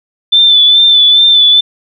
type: tone with vibrato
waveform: sine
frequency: 3520 Hz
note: A7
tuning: in tune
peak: -3 dBFS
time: 0.32-1.61 s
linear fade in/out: 10 ms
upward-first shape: sine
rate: 2.4 Hz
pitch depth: 35 cents each way
effects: none